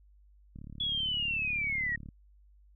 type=click train; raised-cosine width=5 ms; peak=-33 dBFS; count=56; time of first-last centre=0.56-2.088 s; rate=36 Hz
type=linear sweep; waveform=sine; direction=down; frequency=3405 to 1864.7 Hz; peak=-29 dBFS; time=0.8-1.96 s; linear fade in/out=5 ms
effects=added 50 Hz sine -57 dBFS peak until 2.75 s